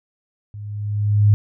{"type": "tone with level ramp", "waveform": "sine", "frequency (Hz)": 103.83, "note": "G#2", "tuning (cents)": 0, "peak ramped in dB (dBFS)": [-31, -8], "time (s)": [0.54, 1.34], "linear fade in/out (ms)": 0, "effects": []}